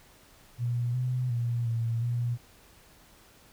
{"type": "tone with pitch steps", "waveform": "sine", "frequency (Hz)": [120.4, 126.2, 118.8, 115.3, 120.1], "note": ["B2", "B2", "A#2", "A#2", "B2"], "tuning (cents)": [-44, 38, 33, -19, -48], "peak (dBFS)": -26, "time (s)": [0.58, 2.38], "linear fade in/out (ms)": 50, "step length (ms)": 360, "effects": ["pink hiss -57 dBFS RMS until 3.52 s"]}